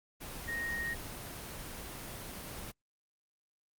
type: tone in noise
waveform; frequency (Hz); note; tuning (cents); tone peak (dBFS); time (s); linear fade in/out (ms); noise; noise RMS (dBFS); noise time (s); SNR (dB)
sine; 1864.7; A#6; 0; -34; 0.47-0.95; 20; pink; -43; 0.2-2.72; +6
effects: Opus 24 kbps